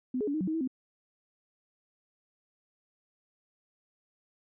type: tone with pitch steps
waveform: sine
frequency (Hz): 254.1 / 420.2 / 284.8 / 311.7 / 187.2 / 315.7 / 325.3 / 259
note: B3 / G#4 / C#4 / D#4 / F#3 / D#4 / E4 / C4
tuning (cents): +49 / +20 / +47 / +3 / +20 / +25 / -23 / -17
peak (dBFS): -28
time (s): 0.14-0.676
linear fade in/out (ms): 5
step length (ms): 67
effects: none